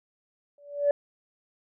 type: tone with exponential growth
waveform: sine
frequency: 576 Hz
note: D5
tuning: 34 cents flat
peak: -15 dBFS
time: 0.58-0.91 s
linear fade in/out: 2 ms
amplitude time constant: 70 ms
effects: tanh soft clip ceiling -14 dBFS